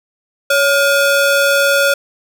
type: ring-modulated tone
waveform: 45% pulse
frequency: 987.8 Hz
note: B5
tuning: in tune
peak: -7 dBFS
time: 0.5-1.94 s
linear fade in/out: 5 ms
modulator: 428 Hz
effects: none